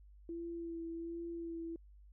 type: tone with vibrato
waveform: sine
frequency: 335.1 Hz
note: E4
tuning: 29 cents sharp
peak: -40 dBFS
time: 0.29-1.76 s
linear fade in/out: 2 ms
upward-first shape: sine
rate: 1.3 Hz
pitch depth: 20 cents each way
effects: added 50 Hz sine -56 dBFS peak until 2.12 s